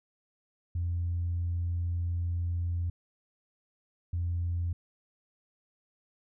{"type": "tone pair in turn", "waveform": "sine", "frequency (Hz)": [86.4, 86.4], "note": ["F2", "F2"], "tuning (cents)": [-18, -18], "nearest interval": "unison", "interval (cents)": 0, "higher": "neither", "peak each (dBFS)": -27, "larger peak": "neither", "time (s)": [[0.75, 2.9], [4.13, 4.73]], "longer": "first", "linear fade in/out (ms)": 5, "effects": ["tanh soft clip ceiling -24 dBFS"]}